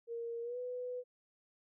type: tone with pitch glide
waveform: sine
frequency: 466.2 to 496.8 Hz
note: A#4 to B4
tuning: 0 to +10 cents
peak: -38 dBFS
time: 0.07-1.04 s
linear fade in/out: 50 ms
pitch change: +110 cents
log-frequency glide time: 0.42-0.58 s
effects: none